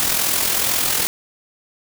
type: noise with amplitude modulation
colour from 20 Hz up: white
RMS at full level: -17 dBFS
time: 0-1.07 s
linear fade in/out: 0 ms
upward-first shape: sine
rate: 42.2 Hz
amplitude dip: 50%
effects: none